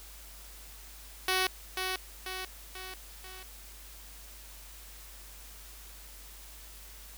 5% pulse tone with echo, 373.9 Hz, F#4, 18 cents sharp, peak -15 dBFS, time 1.28-1.47 s, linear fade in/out 2 ms, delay 490 ms, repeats 4, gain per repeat -5 dB, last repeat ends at 3.43 s, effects added 50 Hz sine -50 dBFS peak until 7.17 s + white hiss -51 dBFS RMS until 7.17 s

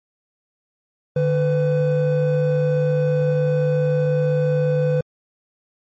triangle tone pair together, 149.25 / 502 Hz, D3 / B4, +28 / +28 cents, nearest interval octave + major sixth, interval 2100 cents, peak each -16 dBFS, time 1.16-5.01 s, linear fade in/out 5 ms, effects tanh soft clip ceiling -8 dBFS + MP3 32 kbps

